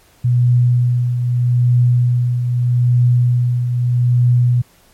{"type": "tone with tremolo", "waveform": "sine", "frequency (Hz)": 122.5, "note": "B2", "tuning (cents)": -14, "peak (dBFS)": -8, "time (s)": [0.24, 4.62], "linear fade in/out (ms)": 10, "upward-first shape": "triangle", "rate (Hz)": 0.8, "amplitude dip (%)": 55, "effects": ["pink hiss -51 dBFS RMS until 4.93 s", "MP3 64 kbps"]}